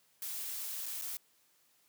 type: noise with dropouts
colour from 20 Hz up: blue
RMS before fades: -40 dBFS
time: 0.22-1.17 s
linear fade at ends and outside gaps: 1 ms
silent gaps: 0.859-0.863 / 1.014-1.02 s
effects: white hiss -70 dBFS RMS until 1.88 s + high-pass 100 Hz 12 dB/octave